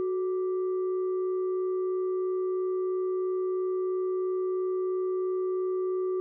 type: tone with frequency modulation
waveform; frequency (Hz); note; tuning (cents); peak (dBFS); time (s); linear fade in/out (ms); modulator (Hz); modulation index
sine; 370; F#4; 0; -26; 0-6.2; 0; 803; 0.25
effects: none